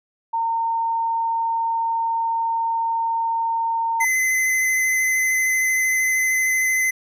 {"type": "tone", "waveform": "sine", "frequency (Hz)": 914, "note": "A#5", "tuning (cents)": -34, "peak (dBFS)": -19, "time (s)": [0.33, 4.05], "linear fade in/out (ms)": 10}
{"type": "tone with vibrato", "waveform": "square", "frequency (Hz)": 2043, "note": "C7", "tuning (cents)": -42, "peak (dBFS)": -18, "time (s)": [4, 6.91], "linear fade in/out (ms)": 10, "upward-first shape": "square", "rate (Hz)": 13, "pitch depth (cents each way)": 10}
{"effects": []}